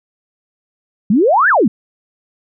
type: exponential two-way sweep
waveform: sine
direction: up then down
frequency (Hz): 185 to 1814 to 185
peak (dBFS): -8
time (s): 1.1-1.68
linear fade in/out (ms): 5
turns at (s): 1.49
effects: none